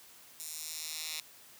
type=tone with high-pass filter sweep; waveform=10% pulse; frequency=156.8 Hz; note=D#3; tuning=14 cents sharp; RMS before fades=-41 dBFS; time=0.4-1.2 s; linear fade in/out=0 ms; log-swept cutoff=7700 to 3500 Hz; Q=1.1; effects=white hiss -56 dBFS RMS until 1.59 s + high-pass 80 Hz 12 dB/octave